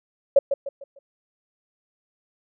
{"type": "tone with echo", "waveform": "sine", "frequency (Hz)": 555, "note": "C#5", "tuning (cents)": 2, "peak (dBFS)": -9, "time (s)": [0.36, 0.39], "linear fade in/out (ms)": 5, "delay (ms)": 150, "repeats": 4, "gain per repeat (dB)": -9, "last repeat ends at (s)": 0.99, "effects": []}